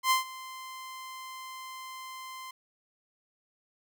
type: tone with ADSR envelope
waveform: sawtooth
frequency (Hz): 1040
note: C6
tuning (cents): -11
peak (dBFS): -17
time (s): 0.03-2.51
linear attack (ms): 78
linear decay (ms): 130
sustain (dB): -20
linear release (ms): 4
effects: none

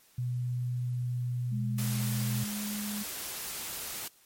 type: tone with pitch glide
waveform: sine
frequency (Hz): 123.47 to 122.48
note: B2 to B2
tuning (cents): 0 to -14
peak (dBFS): -29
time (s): 0.18-2.44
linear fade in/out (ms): 5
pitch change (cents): -14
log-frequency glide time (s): 0.82-2.09
type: tone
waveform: sine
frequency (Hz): 207.7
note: G#3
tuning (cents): 0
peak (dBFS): -34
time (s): 1.51-3.04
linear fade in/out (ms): 20
type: noise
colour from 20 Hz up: white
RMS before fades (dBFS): -38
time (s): 1.78-4.08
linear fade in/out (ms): 5
effects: white hiss -62 dBFS RMS until 4.25 s + MP3 64 kbps

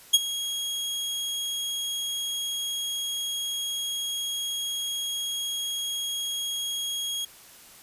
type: tone with ADSR envelope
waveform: sawtooth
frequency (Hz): 3288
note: G#7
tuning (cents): -18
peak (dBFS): -9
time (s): 0.13-7.25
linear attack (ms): 15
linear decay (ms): 32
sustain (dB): -16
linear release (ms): 5
effects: white hiss -50 dBFS RMS until 7.82 s + resampled to 32000 Hz

